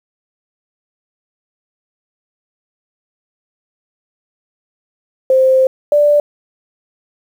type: tone pair in turn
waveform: sine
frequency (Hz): 523.3 / 587.4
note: C5 / D5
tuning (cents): 0 / 0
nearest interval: major second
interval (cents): 200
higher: second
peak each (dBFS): -7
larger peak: neither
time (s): 5.3-5.67 / 5.92-6.2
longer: first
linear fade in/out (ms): 2
effects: 7-bit